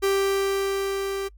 45% pulse tone with level ramp, 392 Hz, G4, in tune, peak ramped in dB -19 to -27 dBFS, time 0.02-1.29 s, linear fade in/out 20 ms, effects noise-tail reverb RT60 0.1 s tail -25 dB re dry + added 50 Hz sine -46 dBFS peak until 1.37 s

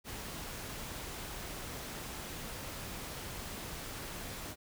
pink noise, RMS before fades -43 dBFS, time 0.04-4.56 s, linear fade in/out 50 ms, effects none

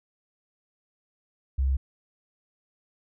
sine tone, 66.7 Hz, C2, 34 cents sharp, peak -21 dBFS, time 1.58-1.77 s, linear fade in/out 10 ms, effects none

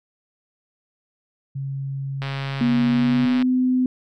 sine tone, 136.8 Hz, C#3, 23 cents flat, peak -25 dBFS, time 1.55-3.26 s, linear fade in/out 10 ms
click train, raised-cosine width 0.3 ms, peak -15 dBFS, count 166, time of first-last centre 2.22-3.424 s, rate 137 Hz
sine tone with pitch glide, 240 to 254.3 Hz, B3 to C4, -49 to -49 cents, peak -16 dBFS, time 2.61-3.86 s, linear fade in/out 2 ms, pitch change +100 cents, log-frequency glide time 2.9-3.46 s
effects none

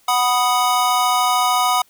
square chord, B major, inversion second, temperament equal, 740 / 987.8 / 1244.5 Hz, F#5 / B5 / D#6, 0 / 0 / 0 cents, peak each -20 dBFS, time 0.08-1.82 s, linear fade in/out 5 ms, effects white hiss -56 dBFS RMS until 1.89 s

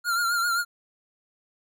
square tone with vibrato, 1396.9 Hz, F6, in tune, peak -23 dBFS, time 0.04-0.65 s, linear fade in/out 50 ms, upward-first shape triangle, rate 7.6 Hz, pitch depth 62 cents each way, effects none

